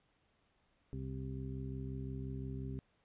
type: harmonic tone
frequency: 65.7 Hz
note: C2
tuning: 8 cents sharp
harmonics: 1 / 2 / 3 / 4 / 6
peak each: -45 / -42 / -50 / -47 / -51 dBFS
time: 0.93-2.79 s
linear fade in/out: 0 ms
effects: pink hiss -75 dBFS RMS until 3.04 s + resampled to 8000 Hz